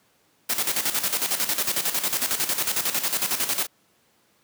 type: noise with tremolo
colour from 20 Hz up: white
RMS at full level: -23 dBFS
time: 0.49-3.67 s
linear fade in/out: 10 ms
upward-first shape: square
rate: 11 Hz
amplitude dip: 65%
effects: pink hiss -63 dBFS RMS until 4.43 s + high-pass 150 Hz 12 dB/octave